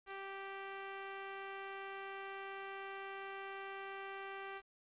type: tone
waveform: 10% pulse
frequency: 390.8 Hz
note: G4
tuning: 5 cents flat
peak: -36 dBFS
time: 0.06-4.62 s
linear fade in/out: 50 ms
effects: resampled to 8000 Hz + 11-bit